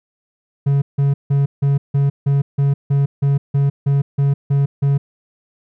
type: tone bursts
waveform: triangle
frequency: 140 Hz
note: C#3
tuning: 18 cents sharp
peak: -10 dBFS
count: 14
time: 0.66-4.98 s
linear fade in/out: 10 ms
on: 160 ms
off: 160 ms
effects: none

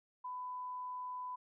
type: tone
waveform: sine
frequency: 1000 Hz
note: B5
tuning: 21 cents sharp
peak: -40 dBFS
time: 0.24-1.36 s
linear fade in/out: 10 ms
effects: none

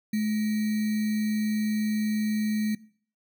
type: tone with sample-and-hold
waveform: sine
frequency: 214.1 Hz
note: A3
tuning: 47 cents flat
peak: -23 dBFS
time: 0.13-2.75 s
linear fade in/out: 5 ms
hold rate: 2100 Hz
effects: noise-tail reverb RT60 0.5 s tail -21 dB re dry

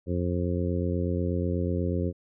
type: harmonic tone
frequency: 88.2 Hz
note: F2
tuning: 18 cents sharp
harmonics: 1 / 2 / 3 / 4 / 5 / 6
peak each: -28 / -31 / -33 / -34 / -35 / -36 dBFS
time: 0.06-2.13 s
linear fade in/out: 50 ms
effects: none

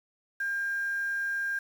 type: tone with quantisation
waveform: sine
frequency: 1603 Hz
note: G6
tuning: 38 cents sharp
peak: -28 dBFS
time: 0.4-1.59 s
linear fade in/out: 5 ms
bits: 8
effects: none

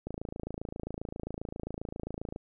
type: click train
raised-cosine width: 2 ms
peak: -23 dBFS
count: 64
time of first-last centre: 0.07-2.361 s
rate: 27.5 Hz
effects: none

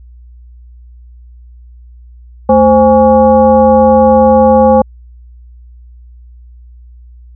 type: tone with frequency modulation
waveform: sine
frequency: 523.3 Hz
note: C5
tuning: in tune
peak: -3 dBFS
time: 2.49-4.82 s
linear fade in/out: 5 ms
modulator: 302 Hz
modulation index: 1.1
effects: added 60 Hz sine -33 dBFS peak until 7.35 s

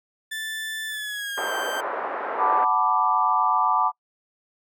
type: tone with pitch glide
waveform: 30% pulse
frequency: 1760 to 1568 Hz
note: A6 to G6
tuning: 0 to 0 cents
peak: -26 dBFS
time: 0.31-1.81 s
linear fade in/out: 10 ms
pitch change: -200 cents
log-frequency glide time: 0.87-1.53 s
type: band-pass noise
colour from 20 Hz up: pink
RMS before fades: -29 dBFS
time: 1.37-2.65 s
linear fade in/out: 10 ms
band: 440 to 1500 Hz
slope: 24 dB/octave
type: chord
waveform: sine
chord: B minor seventh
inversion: second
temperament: equal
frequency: 740 / 880 / 987.8 / 1174.7 Hz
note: F#5 / A5 / B5 / D6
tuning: 0 / 0 / 0 / 0 cents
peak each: -26 / -24 / -24 / -22 dBFS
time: 2.37-3.92 s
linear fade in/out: 50 ms
effects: noise-tail reverb RT60 0.1 s tail -25 dB re dry

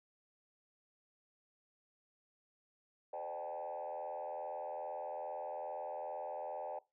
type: tone with frequency modulation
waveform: sine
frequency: 688 Hz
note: F5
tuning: 26 cents flat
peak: -39 dBFS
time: 3.13-6.79 s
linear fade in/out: 5 ms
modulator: 82.4 Hz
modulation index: 2.2
effects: noise-tail reverb RT60 0.2 s tail -18 dB re dry + tanh soft clip ceiling -35 dBFS

